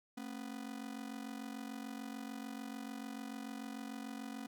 45% pulse ring-modulated tone, 246.9 Hz, B3, in tune, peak -40 dBFS, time 0.17-4.47 s, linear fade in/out 5 ms, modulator 23.4 Hz, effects none

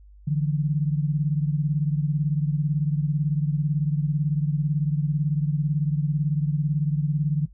sine beating tone pair, 146.2 / 164.2 Hz, D3 / E3, -7 / -6 cents, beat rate 18 Hz, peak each -21 / -27 dBFS, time 0.27-7.46 s, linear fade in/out 10 ms, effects noise-tail reverb RT60 0.1 s tail -17 dB re dry + added 50 Hz sine -46 dBFS peak until 7.53 s

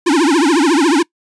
square tone with vibrato, 311.1 Hz, D#4, in tune, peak -10 dBFS, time 0.06-1.03 s, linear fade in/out 10 ms, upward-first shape triangle, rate 14 Hz, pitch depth 290 cents each way, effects noise-tail reverb RT60 0.1 s tail -24 dB re dry + resampled to 22050 Hz

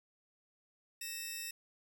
10% pulse tone pair together, 1866.6 / 2637 Hz, A#6 / E7, +2 / 0 cents, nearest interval tritone, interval 598 cents, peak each -37 / -33 dBFS, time 1.01-1.51 s, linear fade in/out 5 ms, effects none

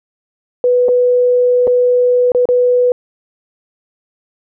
sine tone with dropouts, 493.9 Hz, B4, in tune, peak -8 dBFS, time 0.64-2.92 s, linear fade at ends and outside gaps 1 ms, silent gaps 0.884-0.889 / 1.671-1.676 / 2.319-2.348 / 2.455-2.488 s, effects none

